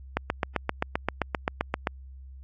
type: click train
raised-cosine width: 0.5 ms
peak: -9 dBFS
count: 14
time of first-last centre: 0.17-1.872 s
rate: 7.64 Hz
effects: added 66 Hz sine -42 dBFS peak until 2.43 s + AAC 32 kbps